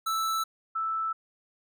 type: tone pair in turn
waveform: square / sine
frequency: 1318.5 / 1318.5 Hz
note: E6 / E6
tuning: 0 / 0 cents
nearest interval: unison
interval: 0 cents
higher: neither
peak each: -27 dBFS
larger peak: neither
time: 0.06-0.44 / 0.75-1.13 s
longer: neither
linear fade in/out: 10 ms
effects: none